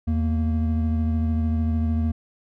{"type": "tone pair together", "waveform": "triangle", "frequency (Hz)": [81.17, 230.2], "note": ["E2", "A#3"], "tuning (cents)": [-26, -22], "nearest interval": "octave + tritone", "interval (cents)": 1804, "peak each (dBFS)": [-19, -23], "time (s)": [0.07, 2.12], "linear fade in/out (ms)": 10, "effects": []}